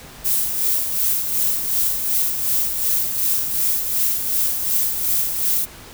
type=noise with tremolo; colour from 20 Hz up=violet; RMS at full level=-18 dBFS; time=0.24-5.66 s; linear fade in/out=20 ms; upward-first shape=sine; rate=2.7 Hz; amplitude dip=50%; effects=pink hiss -40 dBFS RMS until 5.93 s